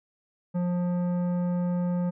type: tone with tanh clipping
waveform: sine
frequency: 177.1 Hz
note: F3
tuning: 24 cents sharp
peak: -26 dBFS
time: 0.54-2.11 s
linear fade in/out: 20 ms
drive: 12 dB
effects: none